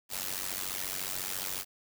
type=noise with amplitude modulation; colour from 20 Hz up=white; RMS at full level=-32 dBFS; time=0.09-1.65 s; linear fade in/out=50 ms; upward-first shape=sine; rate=94.2 Hz; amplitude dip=90%; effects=none